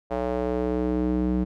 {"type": "tone with band-pass filter sweep", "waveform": "square", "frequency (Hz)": 62, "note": "B1", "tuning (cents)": 7, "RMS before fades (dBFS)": -25, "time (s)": [0.1, 1.45], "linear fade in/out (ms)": 20, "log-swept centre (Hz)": [620, 240], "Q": 2.1, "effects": []}